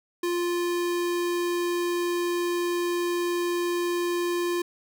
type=tone; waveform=square; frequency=349.2 Hz; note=F4; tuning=in tune; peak=-25 dBFS; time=0.23-4.62 s; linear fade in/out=5 ms; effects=none